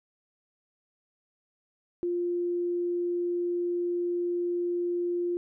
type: tone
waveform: sine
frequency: 350 Hz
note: F4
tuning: 4 cents sharp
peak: -26 dBFS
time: 2.03-5.37 s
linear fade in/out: 0 ms
effects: none